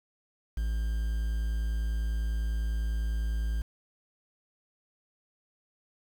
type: tone with quantisation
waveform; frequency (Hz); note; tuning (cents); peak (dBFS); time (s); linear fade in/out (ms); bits
triangle; 55; A1; 0; -25; 0.57-3.62; 5; 8
effects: none